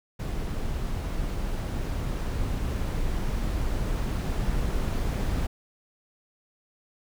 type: noise with level ramp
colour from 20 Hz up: brown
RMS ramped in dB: -30 to -26 dBFS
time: 0.19-5.47 s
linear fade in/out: 10 ms
effects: none